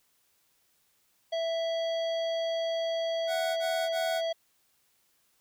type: harmonic tone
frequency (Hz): 660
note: E5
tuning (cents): +2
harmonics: 1 / 3 / 5 / 7 / 9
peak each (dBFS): -28 / -45 / -39 / -47 / -55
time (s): 1.32-4.33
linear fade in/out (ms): 10
type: tone bursts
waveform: 25% pulse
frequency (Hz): 740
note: F#5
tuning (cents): 0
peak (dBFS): -29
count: 3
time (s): 3.27-4.218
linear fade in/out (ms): 50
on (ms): 300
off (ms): 24
effects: white hiss -70 dBFS RMS until 5.4 s